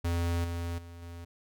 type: tone with level steps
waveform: square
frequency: 85.4 Hz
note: F2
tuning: 38 cents flat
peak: -28 / -33 / -45 / -42 dBFS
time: 0.04-1.25 s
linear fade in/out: 10 ms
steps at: 0.44 / 0.78 / 1.02 s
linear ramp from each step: 5 ms
effects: none